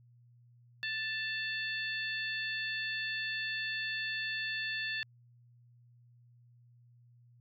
harmonic tone with a mistuned harmonic, 880 Hz, A5, in tune, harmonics 2 / 3 / 4 / 5, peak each -36 / -40 / -42 / -44 dBFS, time 0.83-5.03 s, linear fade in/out 0 ms, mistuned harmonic 3, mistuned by +21 cents, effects added 120 Hz sine -59 dBFS peak until 7.4 s

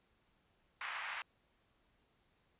white band-pass noise, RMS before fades -43 dBFS, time 0.81-1.22 s, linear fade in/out 2 ms, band 890 to 2500 Hz, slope 24 dB/octave, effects pink hiss -75 dBFS RMS until 2.59 s + resampled to 8000 Hz

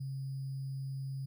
sine tone with sample-and-hold, 135.2 Hz, C#3, 43 cents flat, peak -36 dBFS, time 0-1.26 s, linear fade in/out 10 ms, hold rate 4900 Hz, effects none

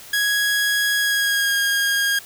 sawtooth tone with pitch glide, 1661.2 to 1628 Hz, G#6 to G#6, 0 to -35 cents, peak -14 dBFS, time 0.13-2.19 s, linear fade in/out 5 ms, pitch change -35 cents, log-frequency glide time 0.98-1.55 s, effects white hiss -41 dBFS RMS until 2.25 s

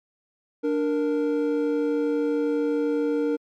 triangle tone pair together, 293.7 / 466.2 Hz, D4 / A#4, 0 / 0 cents, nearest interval minor sixth, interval 800 cents, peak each -22 dBFS, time 0.63-3.37 s, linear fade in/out 20 ms, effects MP3 96 kbps

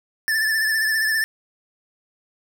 square tone with vibrato, 1757 Hz, A6, 3 cents flat, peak -19 dBFS, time 0.28-1.24 s, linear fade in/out 0 ms, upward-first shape triangle, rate 15 Hz, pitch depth 51 cents each way, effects none

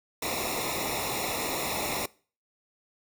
pink noise with comb filter, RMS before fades -31 dBFS, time 0.22-2.06 s, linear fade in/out 5 ms, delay 0.64 ms, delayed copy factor -0.9, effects noise-tail reverb RT60 0.4 s tail -22 dB re dry

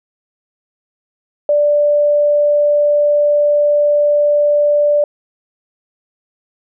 sine tone, 587.3 Hz, D5, in tune, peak -9 dBFS, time 1.49-5.04 s, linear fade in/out 2 ms, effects none

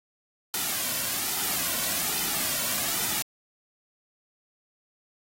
white noise with flanger, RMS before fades -28 dBFS, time 0.54-3.22 s, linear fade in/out 0 ms, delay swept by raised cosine 1.8 to 2.43 ms, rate 1.2 Hz, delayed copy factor -0.55, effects AAC 48 kbps

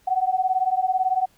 sine beating tone pair, 740 / 758 Hz, F#5 / F#5, 0 / +42 cents, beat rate 18 Hz, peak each -22 dBFS, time 0.07-1.26 s, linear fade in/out 10 ms, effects pink hiss -60 dBFS RMS until 1.37 s

